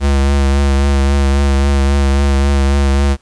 square tone with vibrato, 69.3 Hz, C#2, in tune, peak -10 dBFS, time 0-3.17 s, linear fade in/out 50 ms, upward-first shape triangle, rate 3.7 Hz, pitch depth 34 cents each way, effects pink hiss -53 dBFS RMS until 3.21 s + resampled to 22050 Hz

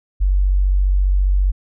sine tone, 47.4 Hz, F#1, 43 cents sharp, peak -12 dBFS, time 0.2-1.52 s, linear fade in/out 20 ms, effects none

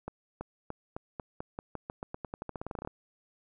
accelerating click train, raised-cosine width 1 ms, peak -23 dBFS, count 24, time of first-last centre 0.08-2.874 s, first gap 330 ms, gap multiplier 0.89, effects none

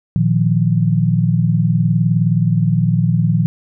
sine chord, Bb suspended fourth, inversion none, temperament just, 116.54 / 155.39 / 174.81 Hz, Bb2 / Eb3 / F3, 0 / -2 / +2 cents, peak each -16 dBFS, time 0.16-3.46 s, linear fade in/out 0 ms, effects none

